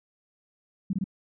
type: tone bursts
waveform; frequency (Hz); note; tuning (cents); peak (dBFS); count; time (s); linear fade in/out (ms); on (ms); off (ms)
sine; 191; G3; -45; -24; 3; 0.9-1.042; 5; 32; 23
effects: none